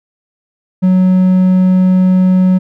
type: tone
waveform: triangle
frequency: 185 Hz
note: F#3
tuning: in tune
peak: -4 dBFS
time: 0.82-2.59 s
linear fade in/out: 20 ms
effects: none